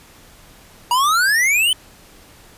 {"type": "exponential sweep", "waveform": "square", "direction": "up", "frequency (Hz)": [943, 3105], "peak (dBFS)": -14, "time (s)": [0.91, 1.73], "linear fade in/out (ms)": 2, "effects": ["pink hiss -46 dBFS RMS until 2.57 s", "resampled to 32000 Hz"]}